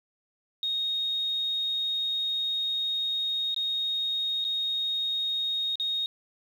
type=tone with dropouts; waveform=sine; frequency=3729 Hz; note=A#7; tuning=in tune; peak=-26 dBFS; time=0.63-6.06 s; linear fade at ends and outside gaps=1 ms; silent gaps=3.545-3.563 / 4.443-4.449 / 5.756-5.798 s; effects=9-bit